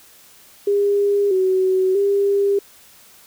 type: tone with pitch steps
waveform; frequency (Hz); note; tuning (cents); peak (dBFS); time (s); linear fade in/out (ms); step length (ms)
sine; 404.7 / 375.4 / 400.2; G#4 / F#4 / G4; -45 / +25 / +36; -14; 0.67-2.59; 5; 640
effects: white hiss -48 dBFS RMS until 3.26 s